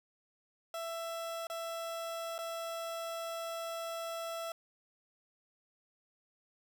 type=tone with dropouts; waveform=30% pulse; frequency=665 Hz; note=E5; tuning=15 cents sharp; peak=-35 dBFS; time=0.74-4.52 s; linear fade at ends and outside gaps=2 ms; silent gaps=1.47-1.499 / 2.381-2.388 s; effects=none